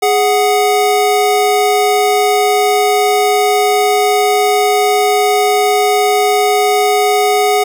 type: tone pair together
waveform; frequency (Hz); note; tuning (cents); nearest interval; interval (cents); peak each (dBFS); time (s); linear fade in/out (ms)
square; 415.3 / 739; G#4 / F#5; 0 / -2; minor seventh; 998; -13; 0.02-7.64; 10
effects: none